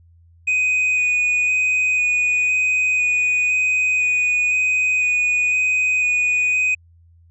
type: tone with vibrato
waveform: triangle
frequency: 2489 Hz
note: D#7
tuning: in tune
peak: -14 dBFS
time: 0.47-6.75 s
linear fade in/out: 10 ms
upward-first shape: square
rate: 0.99 Hz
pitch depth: 10 cents each way
effects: added 84 Hz sine -48 dBFS peak until 7.3 s + resampled to 24000 Hz